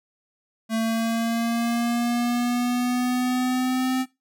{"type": "linear sweep", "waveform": "square", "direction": "up", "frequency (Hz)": [223.4, 259.4], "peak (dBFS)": -22, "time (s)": [0.69, 4.06], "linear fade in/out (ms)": 50, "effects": ["noise-tail reverb RT60 0.2 s tail -17 dB re dry"]}